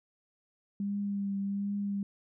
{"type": "tone with vibrato", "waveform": "sine", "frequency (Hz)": 200, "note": "G3", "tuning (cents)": 35, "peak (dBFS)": -30, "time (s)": [0.8, 2.03], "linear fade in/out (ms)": 2, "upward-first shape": "triangle", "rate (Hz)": 1.3, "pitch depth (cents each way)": 25, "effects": []}